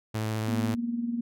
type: tone with vibrato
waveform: sawtooth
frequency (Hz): 109.3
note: A2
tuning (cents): -11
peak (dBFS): -24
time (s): 0.14-0.75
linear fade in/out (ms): 10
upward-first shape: sine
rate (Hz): 14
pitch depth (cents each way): 17
type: tone with tremolo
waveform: sine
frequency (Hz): 235.7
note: A#3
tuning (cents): +19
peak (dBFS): -24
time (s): 0.48-1.21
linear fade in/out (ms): 5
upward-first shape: triangle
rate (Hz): 20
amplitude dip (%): 70
effects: none